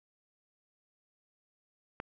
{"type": "click", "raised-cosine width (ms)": 0.5, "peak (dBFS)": -22, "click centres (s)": 2.001, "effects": []}